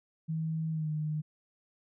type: tone with pitch glide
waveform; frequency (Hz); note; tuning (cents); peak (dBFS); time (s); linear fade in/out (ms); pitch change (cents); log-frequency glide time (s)
sine; 160 to 153.22; D#3 to D#3; +49 to -26; -30; 0.28-1.22; 20; -75; 0.71-0.9
effects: none